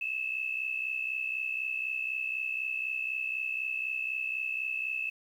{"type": "tone pair together", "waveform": "sine", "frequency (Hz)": [2599, 2663], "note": ["E7", "E7"], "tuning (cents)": [-25, 17], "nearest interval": "unison", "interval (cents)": 42, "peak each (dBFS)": [-32, -36], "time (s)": [0.01, 5.1], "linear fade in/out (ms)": 5, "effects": ["10-bit"]}